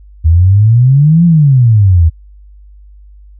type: exponential two-way sweep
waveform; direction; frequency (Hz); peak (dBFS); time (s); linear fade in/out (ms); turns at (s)
sine; up then down; 77.78 to 175 to 77.78; -3; 0.24-2.1; 20; 1.25
effects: added 50 Hz sine -34 dBFS peak until 3.39 s